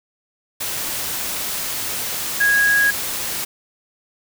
sine tone in noise, 1650 Hz, G#6, 12 cents flat, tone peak -13 dBFS, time 2.4-2.91 s, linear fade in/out 10 ms, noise white, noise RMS -25 dBFS, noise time 0.6-3.45 s, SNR +9 dB, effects none

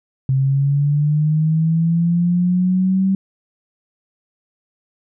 sine linear sweep, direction up, 132.1 to 193.4 Hz, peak -13 dBFS, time 0.29-3.15 s, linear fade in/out 2 ms, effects none

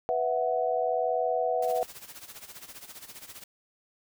sine chord, B suspended fourth, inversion none, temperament equal, 493.9 / 659.3 / 740 Hz, B4 / E5 / F#5, 0 / 0 / 0 cents, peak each -29 dBFS, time 0.09-1.83 s, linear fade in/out 0 ms
white noise with tremolo, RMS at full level -43 dBFS, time 1.62-3.44 s, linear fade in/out 5 ms, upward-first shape sine, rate 15 Hz, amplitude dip 75%
effects none

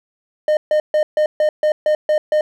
triangle tone bursts, 610 Hz, D#5, 34 cents flat, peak -10 dBFS, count 9, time 0.48-2.41 s, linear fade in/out 2 ms, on 90 ms, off 140 ms, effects none

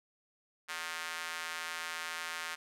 square tone with high-pass filter, 83 Hz, E2, 12 cents sharp, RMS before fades -40 dBFS, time 0.68-2.56 s, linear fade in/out 20 ms, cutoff 1500 Hz, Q 1.4, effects low-pass 12000 Hz 12 dB/octave

